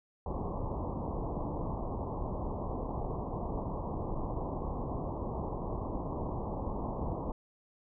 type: low-pass noise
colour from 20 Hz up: pink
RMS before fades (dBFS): -36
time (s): 0.26-7.32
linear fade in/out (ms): 2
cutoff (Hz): 1100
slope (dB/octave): 96
effects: none